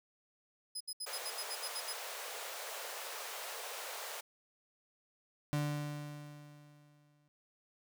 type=tone bursts; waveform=25% pulse; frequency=5040 Hz; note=D#8; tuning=21 cents sharp; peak=-34 dBFS; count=10; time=0.75-1.931 s; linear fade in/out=10 ms; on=56 ms; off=69 ms
type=high-pass noise; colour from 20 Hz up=pink; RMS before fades=-44 dBFS; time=1.06-4.21 s; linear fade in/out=10 ms; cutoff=450 Hz; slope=48 dB/octave
type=tone with exponential decay; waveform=35% pulse; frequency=147.3 Hz; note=D3; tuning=6 cents sharp; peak=-29 dBFS; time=5.53-7.28 s; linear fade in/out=0 ms; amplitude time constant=380 ms
effects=none